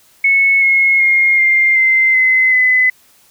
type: tone with pitch steps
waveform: sine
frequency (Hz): 2200 / 2168 / 2137 / 2107 / 2077 / 2047 / 2017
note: C#7 / C#7 / C7 / C7 / C7 / C7 / B6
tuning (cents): -14 / -39 / +36 / +12 / -13 / -38 / +36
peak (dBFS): -8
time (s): 0.24-2.9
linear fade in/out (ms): 5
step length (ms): 380
effects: white hiss -50 dBFS RMS until 3.3 s